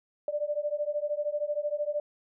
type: beating tone pair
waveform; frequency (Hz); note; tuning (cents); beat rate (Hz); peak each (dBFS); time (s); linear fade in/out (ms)
sine; 585 / 598; D5 / D5; -7 / +31; 13; -31; 0.28-2; 2
effects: none